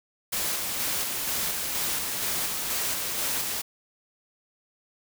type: noise with tremolo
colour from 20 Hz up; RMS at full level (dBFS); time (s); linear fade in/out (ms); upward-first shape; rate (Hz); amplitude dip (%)
white; -28; 0.32-3.62; 10; square; 2.1; 25
effects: none